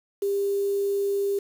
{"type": "tone with quantisation", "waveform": "sine", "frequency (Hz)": 399.3, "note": "G4", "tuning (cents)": 32, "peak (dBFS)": -22, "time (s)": [0.22, 1.39], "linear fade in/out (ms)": 5, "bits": 7, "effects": []}